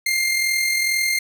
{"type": "tone with amplitude modulation", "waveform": "sawtooth", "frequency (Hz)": 2109, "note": "C7", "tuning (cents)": 13, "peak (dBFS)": -13, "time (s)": [0.06, 1.19], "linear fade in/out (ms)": 5, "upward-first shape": "sine", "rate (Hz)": 42.2, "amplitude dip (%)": 40, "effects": []}